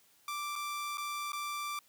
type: tone with dropouts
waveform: sawtooth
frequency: 1174.7 Hz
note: D6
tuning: in tune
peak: -32 dBFS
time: 0.28-1.79 s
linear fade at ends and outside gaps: 2 ms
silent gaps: 0.556-0.56 / 0.973-0.98 / 1.32-1.331 s
effects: white hiss -66 dBFS RMS until 1.88 s + high-pass 80 Hz 12 dB/octave